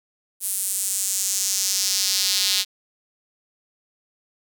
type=tone with high-pass filter sweep; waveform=square; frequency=97 Hz; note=G2; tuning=18 cents flat; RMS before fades=-23 dBFS; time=0.4-2.65 s; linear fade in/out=50 ms; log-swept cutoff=10000 to 3900 Hz; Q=2.2; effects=none